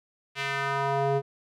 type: tone with band-pass filter sweep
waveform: square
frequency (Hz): 138.59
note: C#3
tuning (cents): 0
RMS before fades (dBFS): -27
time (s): 0.35-1.22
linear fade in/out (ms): 50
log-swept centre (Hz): 2600 to 470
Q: 1.6
effects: none